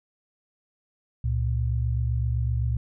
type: tone pair together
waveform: sine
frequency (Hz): 68.72 / 116.54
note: C#2 / A#2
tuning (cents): -14 / 0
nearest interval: major sixth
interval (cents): 914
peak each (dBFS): -25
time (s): 1.24-2.77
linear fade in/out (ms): 5
effects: none